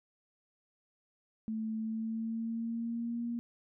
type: tone with pitch glide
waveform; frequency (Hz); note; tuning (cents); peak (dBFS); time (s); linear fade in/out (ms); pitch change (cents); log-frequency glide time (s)
sine; 220.2 to 236; A3 to A#3; +2 to +22; -33; 1.48-3.39; 0; +120; 1.77-3.24
effects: none